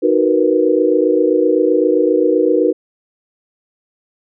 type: chord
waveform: sine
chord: B major seventh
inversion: first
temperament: equal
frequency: 311.1 / 370 / 466.2 / 493.9 Hz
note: D#4 / F#4 / A#4 / B4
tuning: 0 / 0 / 0 / 0 cents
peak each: -16 dBFS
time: 0.02-2.73 s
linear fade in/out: 20 ms
effects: none